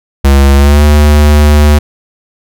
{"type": "tone with pitch glide", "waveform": "square", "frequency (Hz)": [69.3, 74.27], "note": ["C#2", "D2"], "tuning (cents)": [0, 20], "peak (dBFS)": -3, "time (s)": [0.24, 1.79], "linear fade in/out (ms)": 10, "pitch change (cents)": 120, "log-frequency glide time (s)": [0.55, 0.83], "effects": []}